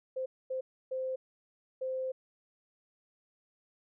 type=tone bursts at uneven times; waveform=sine; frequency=520 Hz; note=C5; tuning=11 cents flat; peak=-32 dBFS; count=4; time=0.16-0.26 / 0.5-0.61 / 0.91-1.16 / 1.81-2.12 s; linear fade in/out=10 ms; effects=none